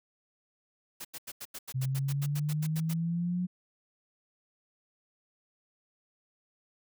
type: noise bursts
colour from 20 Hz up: white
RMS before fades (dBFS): -41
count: 15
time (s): 1-2.939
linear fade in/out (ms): 10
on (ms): 49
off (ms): 86
type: exponential sweep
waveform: sine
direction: up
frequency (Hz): 129.3 to 181.9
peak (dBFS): -28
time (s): 1.74-3.47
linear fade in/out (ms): 20
effects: none